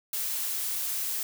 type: noise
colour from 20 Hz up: blue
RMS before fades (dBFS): -31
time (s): 0.13-1.23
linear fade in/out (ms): 2
effects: none